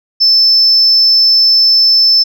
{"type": "tone", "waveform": "sine", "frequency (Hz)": 5280, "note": "E8", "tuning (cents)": 2, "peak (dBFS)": -4, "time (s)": [0.2, 2.24], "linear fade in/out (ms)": 20, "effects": ["tanh soft clip ceiling -1 dBFS"]}